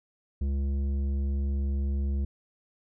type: tone with tanh clipping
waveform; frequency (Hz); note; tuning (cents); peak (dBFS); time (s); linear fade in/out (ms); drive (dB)
sine; 69.3; C#2; 0; -27; 0.41-2.25; 5; 10
effects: none

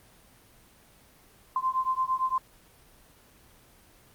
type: beating tone pair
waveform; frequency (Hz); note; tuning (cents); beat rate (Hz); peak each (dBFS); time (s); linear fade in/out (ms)
sine; 1036 / 1044.8; C6 / C6; -17 / -3; 8.8; -28; 1.56-2.38; 2
effects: pink hiss -57 dBFS RMS until 4.14 s + Opus 24 kbps

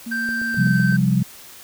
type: tone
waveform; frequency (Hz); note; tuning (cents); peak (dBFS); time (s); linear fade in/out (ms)
sine; 231.3; A#3; -13; -27; 0.06-0.72; 10
type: tone with pitch glide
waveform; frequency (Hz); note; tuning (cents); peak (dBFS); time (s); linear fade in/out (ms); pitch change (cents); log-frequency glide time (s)
triangle; 1568 to 1550; G6 to G6; 0 to -20; -20; 0.11-0.97; 10; -20; 0.52-0.65
type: click train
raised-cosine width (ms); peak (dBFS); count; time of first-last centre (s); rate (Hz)
2; -25; 6; 0.29-0.925; 7.88
type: chord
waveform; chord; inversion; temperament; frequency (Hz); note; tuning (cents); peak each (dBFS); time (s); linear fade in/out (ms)
sine; C suspended fourth; none; equal with one note detuned; 131.72 / 174.61 / 196; C3 / F3 / G3; +12 / 0 / 0; -19; 0.57-1.23; 10
effects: white hiss -42 dBFS RMS until 1.63 s

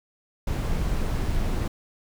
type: noise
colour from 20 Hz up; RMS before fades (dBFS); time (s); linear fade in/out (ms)
brown; -25; 0.47-1.68; 5
effects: none

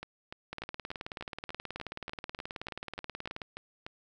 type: two click trains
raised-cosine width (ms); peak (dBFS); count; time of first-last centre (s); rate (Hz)
0.3; -22 / -24; 55 / 14; 0.53-3.418 / 0.03-3.865; 18.7 / 3.39
effects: none

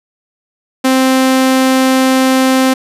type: tone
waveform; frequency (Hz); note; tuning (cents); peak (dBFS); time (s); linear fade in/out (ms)
sawtooth; 261.6; C4; 0; -4; 0.84-2.74; 10
effects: resampled to 32000 Hz

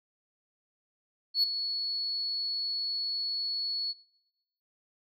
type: tone with ADSR envelope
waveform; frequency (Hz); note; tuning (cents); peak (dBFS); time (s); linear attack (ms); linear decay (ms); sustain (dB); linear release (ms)
sine; 4392; C#8; -17; -18; 1.34-3.94; 93; 8; -11; 37
effects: noise-tail reverb RT60 1.0 s tail -24 dB re dry + tanh soft clip ceiling -20 dBFS

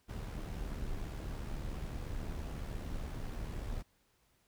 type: noise with amplitude modulation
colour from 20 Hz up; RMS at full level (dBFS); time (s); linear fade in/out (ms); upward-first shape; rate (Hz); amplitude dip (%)
brown; -38; 0.08-3.83; 20; sine; 74.1; 45
effects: pink hiss -73 dBFS RMS until 4.47 s

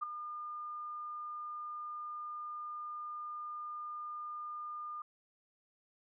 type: tone with ADSR envelope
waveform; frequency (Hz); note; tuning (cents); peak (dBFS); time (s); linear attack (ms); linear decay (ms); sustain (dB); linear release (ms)
sine; 1210; D#6; -49; -30; 0.01-5.02; 22; 5; -10; 3
effects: none

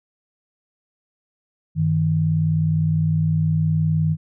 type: tone pair together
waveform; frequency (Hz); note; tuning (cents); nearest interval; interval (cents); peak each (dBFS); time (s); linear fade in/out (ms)
sine; 98 / 157.6; G2 / D#3; 0 / +23; minor sixth; 823; -23 / -17; 1.75-4.17; 50
effects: none

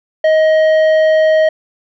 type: tone with tanh clipping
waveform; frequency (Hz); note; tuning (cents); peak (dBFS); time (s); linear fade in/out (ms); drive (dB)
sine; 629; D#5; +19; -9; 0.24-1.49; 5; 9
effects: none

